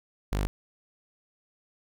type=tone; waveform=sawtooth; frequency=49.72 Hz; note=G1; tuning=25 cents sharp; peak=-22 dBFS; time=0.32-0.47 s; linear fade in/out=0 ms; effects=none